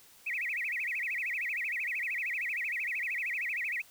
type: tone with vibrato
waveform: sine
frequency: 2217 Hz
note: C#7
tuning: in tune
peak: -31 dBFS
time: 0.26-3.82 s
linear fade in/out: 10 ms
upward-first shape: sine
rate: 13 Hz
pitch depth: 290 cents each way
effects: white hiss -58 dBFS RMS until 3.9 s